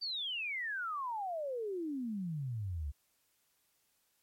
sine exponential sweep, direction down, 4699 to 67.2 Hz, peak -35 dBFS, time 0.01-2.92 s, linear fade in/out 20 ms, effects white hiss -75 dBFS RMS until 4.22 s + MP3 64 kbps

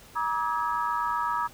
sine tone cluster, 955 / 1172 / 1280 / 1661 Hz, A#5 / D6 / D#6 / G#6, +42 / -4 / +49 / 0 cents, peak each -28 / -33 / -30 / -36 dBFS, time 0.15-1.48 s, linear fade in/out 20 ms, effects pink hiss -51 dBFS RMS until 1.53 s

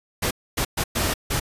pink noise bursts at uneven times, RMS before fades -23 dBFS, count 5, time 0.22-0.31 / 0.57-0.65 / 0.77-0.84 / 0.95-1.14 / 1.3-1.4 s, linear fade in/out 10 ms, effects resampled to 32000 Hz

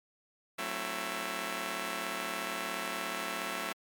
5% pulse chord, F# half-diminished seventh, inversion none, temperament just, 185 / 222 / 266.4 / 333 Hz, F#3 / A3 / C4 / E4, 0 / +16 / +31 / +18 cents, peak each -30 dBFS, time 0.58-3.73 s, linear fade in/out 10 ms, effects MP3 96 kbps

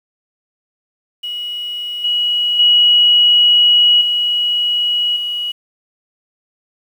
sine tone with level steps, 2914 Hz, F#7, 27 cents flat, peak -21 / -13 / -7 / -13 / -18 dBFS, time 1.23-5.52 s, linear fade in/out 10 ms, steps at 2.04 / 2.59 / 4.01 / 5.16 s, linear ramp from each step 5 ms, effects 7-bit

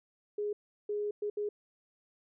sine tone bursts at uneven times, 415.3 Hz, G#4, in tune, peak -31 dBFS, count 4, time 0.38-0.53 / 0.89-1.11 / 1.22-1.3 / 1.37-1.49 s, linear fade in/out 5 ms, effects none

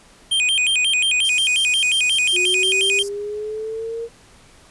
square tone with vibrato, 2804 Hz, F7, 6 cents sharp, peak -16 dBFS, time 0.31-3.03 s, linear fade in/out 10 ms, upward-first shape square, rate 5.6 Hz, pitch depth 210 cents each way
pink high-pass noise, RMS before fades -34 dBFS, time 1.24-3.09 s, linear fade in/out 10 ms, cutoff 4700 Hz, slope 96 dB/octave
sine linear sweep, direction up, 355.9 to 466.2 Hz, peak -24 dBFS, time 2.32-4.09 s, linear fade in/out 50 ms
effects pink hiss -49 dBFS RMS until 4.7 s + resampled to 24000 Hz

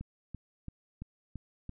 click train, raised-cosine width 5 ms, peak -28 dBFS, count 6, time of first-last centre 0.01-1.694 s, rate 2.97 Hz, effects none

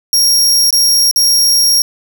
sawtooth tone with dropouts, 5588 Hz, F8, in tune, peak -5 dBFS, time 0.13-1.82 s, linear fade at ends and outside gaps 1 ms, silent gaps 0.706-0.727 / 1.112-1.16 s, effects none

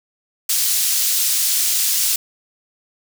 pink high-pass noise, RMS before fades -18 dBFS, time 0.49-2.16 s, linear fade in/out 5 ms, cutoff 5300 Hz, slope 12 dB/octave, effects none

